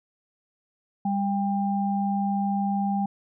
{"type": "tone pair together", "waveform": "sine", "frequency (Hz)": [199.2, 796.8], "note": ["G3", "G5"], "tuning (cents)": [28, 28], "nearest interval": "2 octaves", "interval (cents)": 2400, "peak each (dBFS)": [-24, -27], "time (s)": [1.05, 3.06], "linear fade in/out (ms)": 5, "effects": []}